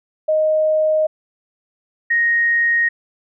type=tone pair in turn; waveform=sine; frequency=622.3 / 1868.9 Hz; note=D#5 / A#6; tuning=0 / +4 cents; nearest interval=octave + perfect fifth; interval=1904 cents; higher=second; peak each=-13 dBFS; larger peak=neither; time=0.28-1.07 / 2.1-2.89 s; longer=neither; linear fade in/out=10 ms; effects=none